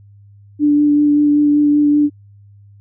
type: tone with vibrato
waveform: sine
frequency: 293.7 Hz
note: D4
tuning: in tune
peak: -9 dBFS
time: 0.59-2.1 s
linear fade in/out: 50 ms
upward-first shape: sine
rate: 5.2 Hz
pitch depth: 12 cents each way
effects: added 101 Hz sine -41 dBFS peak until 2.8 s